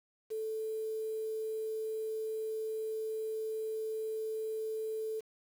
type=tone with quantisation; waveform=sine; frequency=438.8 Hz; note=A4; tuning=5 cents flat; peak=-34 dBFS; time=0.3-5.21 s; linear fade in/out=20 ms; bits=9; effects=none